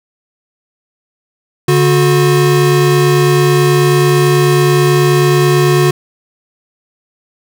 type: tone pair together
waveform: square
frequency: 144.2 / 363.4 Hz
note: D3 / F#4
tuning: -31 / -31 cents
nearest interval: octave + major third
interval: 1600 cents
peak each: -11 dBFS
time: 1.68-5.91 s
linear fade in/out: 5 ms
effects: none